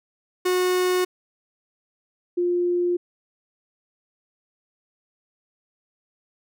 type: tone pair in turn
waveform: 45% pulse / sine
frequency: 364.8 / 352.4 Hz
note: F#4 / F4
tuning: -24 / +16 cents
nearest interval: minor second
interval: 60 cents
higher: first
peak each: -19 dBFS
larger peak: neither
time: 0.45-1.05 / 2.37-2.97 s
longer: neither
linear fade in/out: 10 ms
effects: none